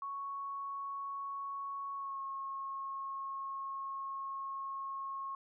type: tone with pitch glide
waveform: sine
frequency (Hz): 1108.7 to 1087.8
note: C#6 to C#6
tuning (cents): 0 to -33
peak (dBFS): -38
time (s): 0.02-5.35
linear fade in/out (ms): 2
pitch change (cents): -33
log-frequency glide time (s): 1.95-2.21
effects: none